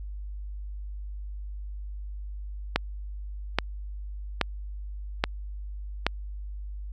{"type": "click train", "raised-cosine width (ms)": 0.3, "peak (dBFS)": -5, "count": 5, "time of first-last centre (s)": [2.76, 6.066], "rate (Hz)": 1.21, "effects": ["added 50 Hz sine -34 dBFS peak until 6.92 s"]}